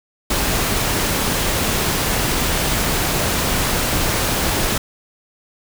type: noise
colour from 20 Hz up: pink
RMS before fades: -19 dBFS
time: 0.3-4.78 s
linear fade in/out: 5 ms
effects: none